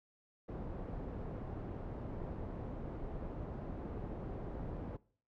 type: low-pass noise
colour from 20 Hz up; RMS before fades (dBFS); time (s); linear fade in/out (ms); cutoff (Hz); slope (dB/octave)
pink; -43; 0.48-4.97; 10; 630; 12
effects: noise-tail reverb RT60 0.5 s tail -22 dB re dry